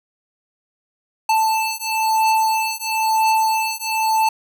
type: beating tone pair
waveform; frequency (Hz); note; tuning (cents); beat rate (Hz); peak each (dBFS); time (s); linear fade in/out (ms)
square; 881 / 882; A5 / A5; +2 / +4; 1; -20; 1.29-4.29; 5
effects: none

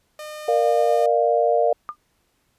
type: tone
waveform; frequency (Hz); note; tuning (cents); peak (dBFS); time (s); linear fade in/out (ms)
sawtooth; 608; D#5; -40; -29; 0.19-1.06; 2
type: chord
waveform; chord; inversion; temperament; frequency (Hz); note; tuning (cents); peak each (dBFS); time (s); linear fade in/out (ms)
sine; Bb major; none; equal with one note detuned; 466.2 / 599.7 / 698.5; Bb4 / D5 / F5; 0 / +36 / 0; -20; 0.48-1.73; 5
type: tone with exponential decay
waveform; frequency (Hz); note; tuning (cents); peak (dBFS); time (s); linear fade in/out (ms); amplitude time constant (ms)
sine; 1208; D6; +48; -22; 1.89-1.96; 0; 15
effects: pink hiss -67 dBFS RMS until 2.58 s + resampled to 32000 Hz

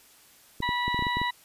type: clicks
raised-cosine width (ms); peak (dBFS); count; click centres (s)
3; -20; 9; 0.604 / 0.691 / 0.88 / 0.945 / 0.992 / 1.024 / 1.068 / 1.17 / 1.216
type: harmonic tone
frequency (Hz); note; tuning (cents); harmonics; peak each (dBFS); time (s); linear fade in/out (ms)
975; B5; -23; 1 / 2 / 3 / 4; -28 / -30 / -41 / -34; 0.62-1.31; 10
effects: white hiss -56 dBFS RMS until 1.44 s + resampled to 32000 Hz

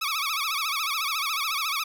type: tone with vibrato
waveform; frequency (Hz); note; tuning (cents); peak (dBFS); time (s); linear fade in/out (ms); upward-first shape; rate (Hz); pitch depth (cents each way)
15% pulse; 1205; D6; +44; -19; 0.01-1.84; 10; sine; 14; 160
effects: none

